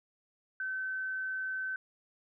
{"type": "tone", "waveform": "sine", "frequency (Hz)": 1531, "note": "G6", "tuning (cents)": -41, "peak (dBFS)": -33, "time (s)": [0.6, 1.76], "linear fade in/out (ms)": 2, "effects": []}